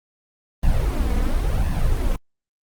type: noise with flanger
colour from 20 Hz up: brown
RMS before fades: -19 dBFS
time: 0.63-2.16 s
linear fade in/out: 2 ms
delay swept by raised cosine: 1.1 to 4.1 ms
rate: 0.94 Hz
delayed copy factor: +0.75
effects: Opus 32 kbps